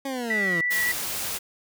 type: linear sweep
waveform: 20% pulse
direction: down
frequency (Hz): 277.1 to 161.3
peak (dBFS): -23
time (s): 0.05-0.61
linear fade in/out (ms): 5
type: tone with vibrato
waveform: sine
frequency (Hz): 1956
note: B6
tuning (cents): -17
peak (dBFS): -22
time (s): 0.3-0.92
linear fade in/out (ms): 5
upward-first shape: triangle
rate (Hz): 3.4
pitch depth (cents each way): 12
type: noise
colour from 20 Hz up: white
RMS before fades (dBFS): -30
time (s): 0.7-1.39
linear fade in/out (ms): 20
effects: none